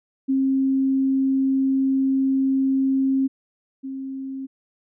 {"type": "tone pair in turn", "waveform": "sine", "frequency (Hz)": [267.7, 267.7], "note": ["C4", "C4"], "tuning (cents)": [40, 40], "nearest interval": "unison", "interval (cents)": 0, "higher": "neither", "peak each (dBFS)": [-17, -28], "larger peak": "first", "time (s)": [[0.28, 3.28], [3.83, 4.47]], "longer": "first", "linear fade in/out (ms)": 20, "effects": []}